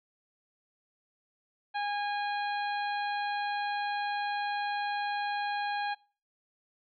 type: harmonic tone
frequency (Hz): 820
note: G#5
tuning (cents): -22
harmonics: 1 / 2 / 3 / 4 / 5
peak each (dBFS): -31 / -37 / -42 / -46 / -45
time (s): 1.74-5.95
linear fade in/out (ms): 20
effects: noise-tail reverb RT60 0.4 s tail -24 dB re dry